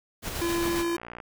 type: noise with tremolo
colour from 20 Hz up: pink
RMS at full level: -32 dBFS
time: 0.22-0.85 s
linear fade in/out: 50 ms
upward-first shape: square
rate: 7.5 Hz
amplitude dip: 30%
type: tone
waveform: square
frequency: 340.1 Hz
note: F4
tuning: 46 cents flat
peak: -26 dBFS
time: 0.41-0.97 s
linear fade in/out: 10 ms
type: click train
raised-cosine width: 0.5 ms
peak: -24 dBFS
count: 39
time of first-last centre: 0.56-1.202 s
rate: 59.2 Hz
effects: none